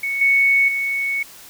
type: tone with level steps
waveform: sine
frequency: 2217 Hz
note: C#7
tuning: in tune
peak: -20 / -12 / -19 dBFS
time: 0.03-1.23 s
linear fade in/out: 5 ms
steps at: 0.21 / 0.68 s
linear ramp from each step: 5 ms
effects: white hiss -42 dBFS RMS until 1.49 s